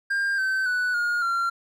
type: tone with pitch steps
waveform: triangle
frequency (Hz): 1601 / 1541.1 / 1483.5 / 1428 / 1374.6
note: G6 / G6 / F#6 / F6 / F6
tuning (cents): +36 / -30 / +4 / +38 / -28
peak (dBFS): -20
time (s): 0.1-1.5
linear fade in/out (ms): 10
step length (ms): 280
effects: none